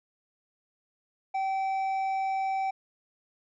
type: tone with hard clipping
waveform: sine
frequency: 771 Hz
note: G5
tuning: 29 cents flat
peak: -28 dBFS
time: 1.34-2.71 s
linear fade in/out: 10 ms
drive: 5 dB
effects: resampled to 16000 Hz